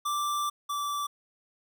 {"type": "tone pair in turn", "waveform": "square", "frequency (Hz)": [1174.7, 1162.5], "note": ["D6", "D6"], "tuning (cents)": [0, -18], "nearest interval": "unison", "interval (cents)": 18, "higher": "first", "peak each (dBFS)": [-28, -30], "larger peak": "first", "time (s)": [[0.05, 0.5], [0.69, 1.07]], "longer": "first", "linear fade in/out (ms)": 10, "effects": []}